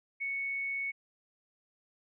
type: tone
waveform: sine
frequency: 2216 Hz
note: C#7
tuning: 1 cent flat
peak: -32 dBFS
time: 0.2-0.92 s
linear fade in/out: 20 ms
effects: none